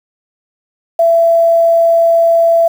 sine tone with quantisation, 669 Hz, E5, 25 cents sharp, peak -6 dBFS, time 0.99-2.68 s, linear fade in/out 5 ms, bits 6, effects none

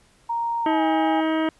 sine tone with pitch glide, 932.3 to 821 Hz, A#5 to G#5, 0 to -20 cents, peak -22 dBFS, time 0.29-1.21 s, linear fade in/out 10 ms, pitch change -220 cents, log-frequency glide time 0.62-0.83 s
harmonic tone, 317.4 Hz, D#4, 35 cents sharp, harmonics 1 / 2 / 3 / 4 / 5 / 6 / 7 / 9 / 10, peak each -21 / -27 / -31 / -33 / -35 / -37 / -38 / -40 / -41 dBFS, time 0.66-1.49 s, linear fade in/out 2 ms
effects pink hiss -58 dBFS RMS until 1.59 s + resampled to 24000 Hz

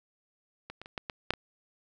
clicks, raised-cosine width 0.3 ms, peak -25 / -27 / -29 / -18 / -19 / -9 / -22 dBFS, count 7, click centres 0.7 / 0.816 / 0.859 / 0.978 / 1.098 / 1.306 / 1.337 s, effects none

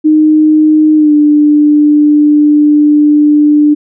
sine tone with pitch glide, 308.2 to 297.2 Hz, D#4 to D4, -16 to +21 cents, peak -3 dBFS, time 0.04-3.75 s, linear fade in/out 20 ms, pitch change -63 cents, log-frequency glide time 0.96-1.13 s, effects none

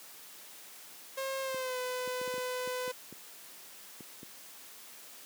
sawtooth tone with pitch glide, 536 to 503 Hz, C5 to B4, +42 to +32 cents, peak -30 dBFS, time 1.17-2.92 s, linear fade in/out 10 ms, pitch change -110 cents, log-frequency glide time 1.41-1.78 s
clicks, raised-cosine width 3 ms, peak -31 dBFS, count 11, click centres 1.545 / 2.076 / 2.214 / 2.277 / 2.34 / 2.38 / 2.675 / 2.878 / 3.126 / 4.007 / 4.231 s
effects white hiss -51 dBFS RMS until 5.25 s + high-pass 200 Hz 12 dB/octave

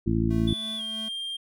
harmonic tone, 55.8 Hz, A1, 25 cents sharp, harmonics 1 / 2 / 3 / 4 / 5 / 6, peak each -29 / -27 / -30 / -27 / -33 / -28 dBFS, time 0.06-0.54 s, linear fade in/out 10 ms
square tone with tremolo, 220 Hz, A3, in tune, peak -37 dBFS, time 0.3-1.09 s, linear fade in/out 10 ms, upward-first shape sine, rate 3.1 Hz, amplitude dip 45%
triangle tone with pitch glide, 3463 to 3194 Hz, A7 to G7, -28 to +32 cents, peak -29 dBFS, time 0.47-1.37 s, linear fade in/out 10 ms, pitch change -140 cents, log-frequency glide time 0.77-0.82 s
effects none

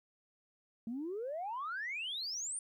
sine exponential sweep, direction up, 219 to 9450 Hz, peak -36 dBFS, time 0.87-2.59 s, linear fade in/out 2 ms, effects tanh soft clip ceiling -33 dBFS + 13-bit

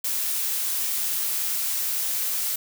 blue noise, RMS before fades -26 dBFS, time 0.04-2.56 s, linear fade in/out 5 ms, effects none

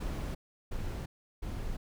brown noise bursts, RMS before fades -36 dBFS, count 3, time 0-1.77 s, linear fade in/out 10 ms, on 350 ms, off 360 ms, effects none

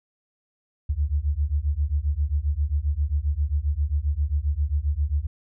sine beating tone pair, 69.6 / 77.1 Hz, C#2 / D#2, +8 / -15 cents, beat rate 7.5 Hz, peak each -24 dBFS, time 0.89-5.27 s, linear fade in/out 10 ms, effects none

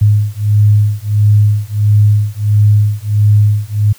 sine beating tone pair, 103.83 / 105.33 Hz, G#2 / G#2, 0 / +25 cents, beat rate 1.5 Hz, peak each -10 dBFS, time 0.01-3.93 s, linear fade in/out 10 ms, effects white hiss -42 dBFS RMS until 3.98 s

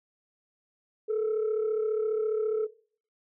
sine tone pair together, 431.5 / 466.2 Hz, A4 / A#4, -34 / 0 cents, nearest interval minor second, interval 134 cents, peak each -25 / -31 dBFS, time 1.08-2.67 s, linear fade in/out 20 ms, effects noise-tail reverb RT60 0.5 s tail -20 dB re dry + tanh soft clip ceiling -22 dBFS

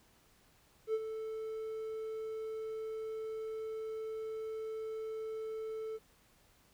triangle tone with ADSR envelope, 440 Hz, A4, in tune, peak -26 dBFS, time 0.87-5.99 s, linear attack 70 ms, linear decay 43 ms, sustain -10 dB, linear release 35 ms, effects tanh soft clip ceiling -22 dBFS + pink hiss -67 dBFS RMS until 6.73 s

